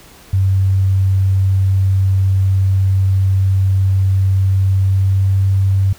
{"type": "tone with pitch glide", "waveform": "sine", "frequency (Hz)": [95.9, 96.79], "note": ["G2", "G2"], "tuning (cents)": [-37, -21], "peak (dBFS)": -10, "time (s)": [0.33, 5.93], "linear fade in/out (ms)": 5, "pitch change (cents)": 16, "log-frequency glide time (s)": [4.7, 5.47], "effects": ["pink hiss -42 dBFS RMS until 5.98 s"]}